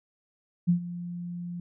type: tone with ADSR envelope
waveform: sine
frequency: 174.61 Hz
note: F3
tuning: in tune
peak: -17 dBFS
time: 0.67-1.6 s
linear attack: 24 ms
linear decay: 100 ms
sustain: -16 dB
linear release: 3 ms
effects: none